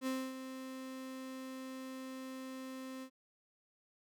35% pulse tone with ADSR envelope, 261.6 Hz, C4, in tune, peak -32 dBFS, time 0.01-3.1 s, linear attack 57 ms, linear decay 260 ms, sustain -10 dB, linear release 74 ms, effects none

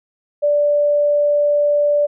sine tone, 585 Hz, D5, 7 cents flat, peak -12 dBFS, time 0.42-2.07 s, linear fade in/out 20 ms, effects none

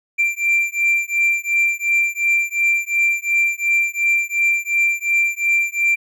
triangle beating tone pair, 2359 / 2361.8 Hz, D7 / D7, +7 / +9 cents, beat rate 2.8 Hz, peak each -17 dBFS, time 0.18-5.96 s, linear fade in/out 20 ms, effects none

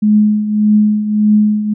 sine tone with tremolo, 211.2 Hz, G#3, 29 cents sharp, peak -5 dBFS, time 0.02-1.74 s, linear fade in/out 10 ms, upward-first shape triangle, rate 1.7 Hz, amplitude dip 70%, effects none

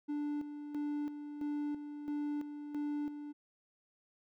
triangle tone with tremolo, 293.7 Hz, D4, in tune, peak -32 dBFS, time 0.08-3.33 s, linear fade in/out 20 ms, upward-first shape square, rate 1.5 Hz, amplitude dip 60%, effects none

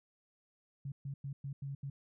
sine tone bursts at uneven times, 138.59 Hz, C#3, in tune, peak -38 dBFS, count 6, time 0.85-0.92 / 1.05-1.14 / 1.24-1.33 / 1.44-1.53 / 1.62-1.75 / 1.83-1.9 s, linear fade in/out 5 ms, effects none

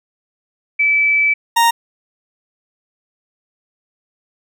sine / 40% pulse tone pair in turn, 2308 / 929.8 Hz, D7 / A#5, -31 / -5 cents, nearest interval octave + major third, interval 1574 cents, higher first, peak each -11 / -9 dBFS, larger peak second, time 0.79-1.34 / 1.56-1.71 s, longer first, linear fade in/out 10 ms, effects none

